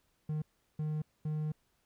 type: tone bursts at uneven times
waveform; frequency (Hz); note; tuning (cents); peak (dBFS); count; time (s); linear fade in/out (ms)
triangle; 153.3; D#3; -25; -30; 3; 0.29-0.42 / 0.79-1.02 / 1.25-1.52; 5
effects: pink hiss -75 dBFS RMS until 1.85 s